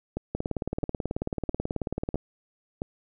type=two click trains; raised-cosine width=2 ms; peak=-15 / -16 dBFS; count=34 / 5; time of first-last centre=0.35-2.143 / 0.17-2.819 s; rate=18.4 / 1.51 Hz; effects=none